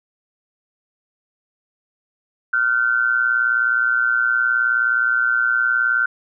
sine tone pair together, 1400 / 1519.2 Hz, F6 / F#6, +4 / +45 cents, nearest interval minor second, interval 141 cents, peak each -18 dBFS, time 2.53-6.06 s, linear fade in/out 5 ms, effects none

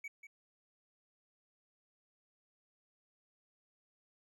triangle tone with echo, 2264 Hz, C#7, 36 cents sharp, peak -40 dBFS, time 0.04-0.08 s, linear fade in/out 5 ms, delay 190 ms, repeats 1, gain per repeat -9 dB, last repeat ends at 0.27 s, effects none

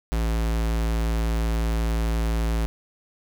square tone, 55.9 Hz, A1, 28 cents sharp, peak -22 dBFS, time 0.12-2.66 s, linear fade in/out 0 ms, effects none

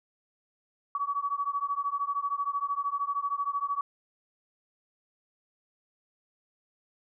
sine beating tone pair, 1129 / 1142 Hz, C#6 / D6, +31 / -49 cents, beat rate 13 Hz, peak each -31 dBFS, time 0.95-3.81 s, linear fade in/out 2 ms, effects none

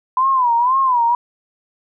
sine tone with vibrato, 1002 Hz, B5, 25 cents sharp, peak -12 dBFS, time 0.17-1.15 s, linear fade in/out 2 ms, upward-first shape sine, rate 2 Hz, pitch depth 130 cents each way, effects none

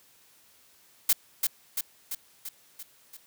blue noise with echo, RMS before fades -21 dBFS, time 1.09-1.13 s, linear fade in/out 5 ms, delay 340 ms, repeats 6, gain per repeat -4 dB, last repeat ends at 3.17 s, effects white hiss -60 dBFS RMS until 3.26 s + high-pass 60 Hz 12 dB/octave

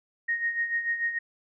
sine tone with tremolo, 1864 Hz, A#6, 1 cent flat, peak -23 dBFS, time 0.28-1.19 s, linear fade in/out 10 ms, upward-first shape sine, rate 6.8 Hz, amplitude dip 65%, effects none

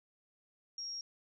sine tone, 5588 Hz, F8, in tune, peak -39 dBFS, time 0.78-1.01 s, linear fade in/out 2 ms, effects none

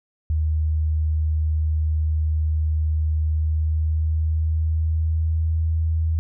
sine tone with pitch glide, 77.78 to 80.43 Hz, D#2 to E2, 0 to -42 cents, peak -18 dBFS, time 0.3-6.19 s, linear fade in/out 0 ms, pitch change +58 cents, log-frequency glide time 3.27-5.61 s, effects none

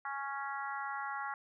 harmonic tone, 277.2 Hz, C#4, in tune, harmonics 3 / 4 / 5 / 6 / 7, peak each -41 / -42 / -42 / -46 / -47 dBFS, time 0.05-1.34 s, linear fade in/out 2 ms, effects none

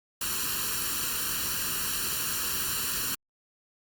white noise with comb filter, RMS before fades -30 dBFS, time 0.21-3.15 s, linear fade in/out 5 ms, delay 0.7 ms, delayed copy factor +0.8, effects Opus 48 kbps

